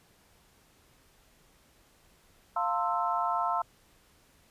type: chord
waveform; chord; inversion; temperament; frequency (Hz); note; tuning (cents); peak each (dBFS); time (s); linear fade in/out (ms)
sine; F major seventh; none; equal with one note detuned; 698.5 / 902.1 / 1046.5 / 1318.5; F5 / A5 / C6 / E6; 0 / +43 / 0 / 0; -32; 2.56-3.62; 5
effects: pink hiss -63 dBFS RMS until 4.5 s + resampled to 32000 Hz